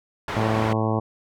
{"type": "low-pass noise", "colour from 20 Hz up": "white", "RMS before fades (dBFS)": -29, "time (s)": [0.28, 0.73], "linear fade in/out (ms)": 2, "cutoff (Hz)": 1500, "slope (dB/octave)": 12}
{"type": "harmonic tone", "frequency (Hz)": 110, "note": "A2", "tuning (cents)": 0, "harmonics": [1, 2, 3, 4, 5, 6, 7, 8, 9, 10], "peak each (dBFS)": [-24, -27, -29, -30, -31, -32, -32, -33, -34, -34], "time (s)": [0.36, 1], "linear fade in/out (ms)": 10}
{"effects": []}